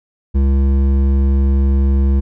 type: tone with hard clipping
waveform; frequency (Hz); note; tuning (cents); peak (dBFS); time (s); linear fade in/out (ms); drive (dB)
sine; 68; C#2; -33; -12; 0.34-2.21; 20; 10
effects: none